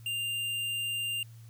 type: tone with tanh clipping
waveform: sine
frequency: 2794 Hz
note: F7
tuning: in tune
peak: -32 dBFS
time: 0.06-1.23 s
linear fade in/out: 2 ms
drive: 16 dB
effects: added 114 Hz sine -47 dBFS peak until 1.49 s + white hiss -63 dBFS RMS until 1.49 s